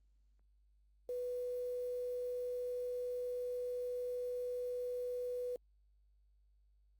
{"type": "tone with quantisation", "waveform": "sine", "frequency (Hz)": 493.9, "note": "B4", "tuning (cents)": 0, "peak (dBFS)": -37, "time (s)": [1.09, 5.56], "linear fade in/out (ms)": 2, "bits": 10, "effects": ["added 50 Hz sine -67 dBFS peak until 6.99 s", "Opus 32 kbps"]}